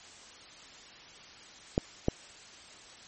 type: clicks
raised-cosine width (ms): 2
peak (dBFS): -11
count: 2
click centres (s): 1.779 / 2.084
effects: white hiss -51 dBFS RMS until 3.07 s + MP3 32 kbps